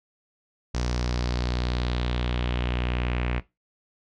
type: tone with low-pass filter sweep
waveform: sawtooth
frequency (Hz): 60.8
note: B1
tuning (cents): -26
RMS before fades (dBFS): -27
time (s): 0.74-3.4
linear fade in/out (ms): 10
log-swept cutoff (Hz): 5700 to 2400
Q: 2.9
effects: noise-tail reverb RT60 0.2 s tail -17 dB re dry